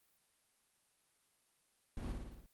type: noise with echo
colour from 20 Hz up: brown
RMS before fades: -42 dBFS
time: 1.97-2.12 s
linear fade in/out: 2 ms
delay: 57 ms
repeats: 6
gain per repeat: -3 dB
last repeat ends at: 2.462 s
effects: white hiss -75 dBFS RMS until 2.53 s + Opus 32 kbps